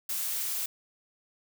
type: noise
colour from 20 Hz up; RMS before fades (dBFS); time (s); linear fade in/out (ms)
blue; -32; 0.09-0.66; 5
effects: none